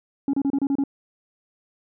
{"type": "tone bursts", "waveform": "sine", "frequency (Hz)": 277.2, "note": "C#4", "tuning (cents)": 0, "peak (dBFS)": -16, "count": 7, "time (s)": [0.28, 0.838], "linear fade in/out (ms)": 2, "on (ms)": 54, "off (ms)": 30, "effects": ["tanh soft clip ceiling -18 dBFS"]}